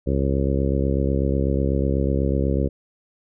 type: harmonic tone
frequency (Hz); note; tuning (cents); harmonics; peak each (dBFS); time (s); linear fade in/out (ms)
68.1; C#2; -30; 1 / 2 / 3 / 4 / 5 / 6 / 7 / 8; -22 / -25 / -27 / -28 / -29 / -30 / -30 / -31; 0.06-2.69; 20
effects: none